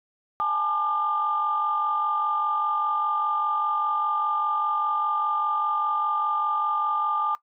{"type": "tone cluster", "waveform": "sine", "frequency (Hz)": [829, 874, 1199], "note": ["G#5", "A5", "D6"], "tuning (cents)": [-3, -12, 36], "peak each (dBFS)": [-31, -29, -23], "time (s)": [0.4, 7.35], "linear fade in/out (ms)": 0, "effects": ["noise-tail reverb RT60 0.1 s tail -18 dB re dry", "tanh soft clip ceiling -14 dBFS"]}